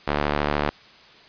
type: tone with band-pass filter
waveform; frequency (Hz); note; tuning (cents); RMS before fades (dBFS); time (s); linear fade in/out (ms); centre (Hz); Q
sawtooth; 73.42; D2; 0; -24; 0.07-0.7; 10; 1100; 0.55
effects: white hiss -49 dBFS RMS until 1.28 s + resampled to 11025 Hz